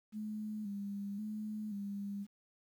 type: tone with vibrato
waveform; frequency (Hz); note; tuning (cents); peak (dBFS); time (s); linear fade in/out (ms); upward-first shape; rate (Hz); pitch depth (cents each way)
sine; 207.1; G#3; -5; -38; 0.12-2.27; 50; square; 0.94; 53
effects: 11-bit